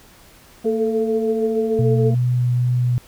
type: harmonic tone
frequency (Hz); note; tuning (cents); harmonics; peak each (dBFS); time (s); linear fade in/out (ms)
227.2; A#3; -44; 1 / 2 / 3; -23 / -33 / -33; 0.64-2.15; 10
type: tone with tremolo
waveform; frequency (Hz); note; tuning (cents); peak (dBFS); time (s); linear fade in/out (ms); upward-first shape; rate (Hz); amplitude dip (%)
sine; 440; A4; 0; -16; 0.65-2.11; 10; sine; 6.6; 45
type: tone with vibrato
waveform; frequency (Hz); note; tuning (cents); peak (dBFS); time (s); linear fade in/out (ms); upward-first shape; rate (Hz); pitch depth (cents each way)
sine; 123.47; B2; 0; -15; 1.79-2.98; 0; triangle; 2.4; 11
effects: pink hiss -48 dBFS RMS until 3.07 s